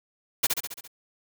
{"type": "noise with echo", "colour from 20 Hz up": "white", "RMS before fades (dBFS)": -21, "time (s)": [0.43, 0.47], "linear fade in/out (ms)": 10, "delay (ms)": 68, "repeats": 6, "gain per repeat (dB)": -4, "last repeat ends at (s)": 0.878, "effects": []}